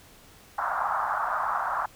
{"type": "band-pass noise", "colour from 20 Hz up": "white", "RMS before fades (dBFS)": -28, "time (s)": [0.58, 1.86], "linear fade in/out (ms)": 5, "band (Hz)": [690, 1400], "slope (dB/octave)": 48, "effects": ["pink hiss -53 dBFS RMS until 1.95 s"]}